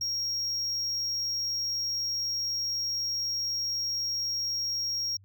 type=tone; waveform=triangle; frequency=5588 Hz; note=F8; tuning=in tune; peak=-27 dBFS; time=0.01-5.17 s; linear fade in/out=5 ms; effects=added 97 Hz sine -53 dBFS peak until 5.24 s